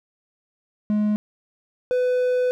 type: tone pair in turn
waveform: triangle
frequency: 210.4 / 500.4 Hz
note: G#3 / B4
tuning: +23 / +23 cents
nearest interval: octave + minor third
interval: 1500 cents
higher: second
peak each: -16 dBFS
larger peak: neither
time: 0.9-1.16 / 1.91-2.51 s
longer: second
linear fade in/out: 0 ms
effects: none